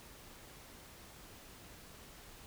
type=silence; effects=pink hiss -55 dBFS RMS until 2.46 s